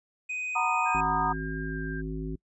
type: tone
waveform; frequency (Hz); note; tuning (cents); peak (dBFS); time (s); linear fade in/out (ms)
triangle; 2500; D#7; +8; -29; 0.29-1.01; 10
type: chord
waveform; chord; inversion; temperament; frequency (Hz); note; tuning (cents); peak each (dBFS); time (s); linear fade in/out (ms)
sine; B major seventh; second; just; 740.8 / 926 / 987.8 / 1234.7; F#5 / A#5 / B5 / D#6; +2 / -12 / 0 / -14; -32 / -28 / -34 / -29; 0.55-1.33; 10
type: tone with pitch glide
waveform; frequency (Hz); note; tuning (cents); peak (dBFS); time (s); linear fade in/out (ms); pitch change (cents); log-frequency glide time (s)
sine; 1605 to 1590.2; G6 to G6; +40 to +24; -38; 0.85-2.02; 20; -16; 1.64-1.79
type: harmonic tone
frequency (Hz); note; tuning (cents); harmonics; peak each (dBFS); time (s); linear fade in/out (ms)
53.1; G#1; +39; 1 / 3 / 5 / 7; -35 / -36 / -37 / -39; 0.94-2.36; 10
effects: noise-tail reverb RT60 0.1 s tail -25 dB re dry + resampled to 24000 Hz